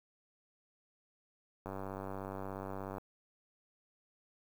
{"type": "click train", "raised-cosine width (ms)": 1, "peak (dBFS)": -28, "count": 129, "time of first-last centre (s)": [1.66, 2.982], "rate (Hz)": 96.8, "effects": ["9-bit"]}